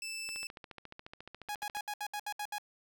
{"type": "tone", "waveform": "20% pulse", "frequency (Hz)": 2642, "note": "E7", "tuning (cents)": 3, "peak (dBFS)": -34, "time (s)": [0.02, 0.47], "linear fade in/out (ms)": 2}
{"type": "click train", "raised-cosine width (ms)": 0.3, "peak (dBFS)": -30, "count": 22, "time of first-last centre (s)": [0.29, 1.769], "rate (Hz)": 14.2}
{"type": "tone bursts", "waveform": "sawtooth", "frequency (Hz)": 830.6, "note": "G#5", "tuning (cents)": 0, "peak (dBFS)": -32, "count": 9, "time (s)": [1.49, 2.583], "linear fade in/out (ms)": 2, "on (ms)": 61, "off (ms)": 68}
{"effects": []}